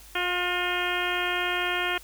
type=harmonic tone with a mistuned harmonic; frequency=356.1 Hz; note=F4; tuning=34 cents sharp; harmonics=1 / 2 / 3 / 4 / 5 / 6 / 7 / 8 / 9; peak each=-33 / -33 / -35 / -31 / -33 / -35 / -33 / -35 / -35 dBFS; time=0.15-1.98 s; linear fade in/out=5 ms; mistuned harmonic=5; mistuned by=+20 cents; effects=added 50 Hz sine -50 dBFS peak until 2.03 s + white hiss -50 dBFS RMS until 2.03 s